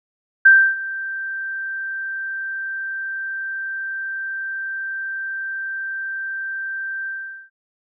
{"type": "tone with ADSR envelope", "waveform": "sine", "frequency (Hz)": 1568, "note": "G6", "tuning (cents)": 0, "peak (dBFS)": -5, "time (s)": [0.45, 7.5], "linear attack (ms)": 10, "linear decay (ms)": 290, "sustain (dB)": -19, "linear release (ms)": 430, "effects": []}